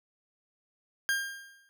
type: tone with exponential decay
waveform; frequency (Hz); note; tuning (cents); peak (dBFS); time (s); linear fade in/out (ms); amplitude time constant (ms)
40% pulse; 1605; G6; +40; -23; 1.09-1.69; 0; 130
effects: none